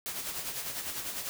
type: noise with tremolo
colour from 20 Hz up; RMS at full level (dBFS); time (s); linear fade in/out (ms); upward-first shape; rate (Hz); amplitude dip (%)
white; -35; 0.06-1.29; 0; sine; 10; 50
effects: none